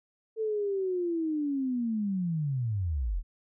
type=linear sweep; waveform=sine; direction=down; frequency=447.5 to 34.65 Hz; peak=-27 dBFS; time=0.36-3.23 s; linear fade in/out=50 ms; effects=none